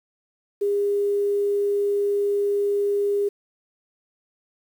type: tone with quantisation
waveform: sine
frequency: 405.6 Hz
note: G#4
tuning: 41 cents flat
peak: -19 dBFS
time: 0.61-3.29 s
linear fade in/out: 10 ms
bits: 8
effects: none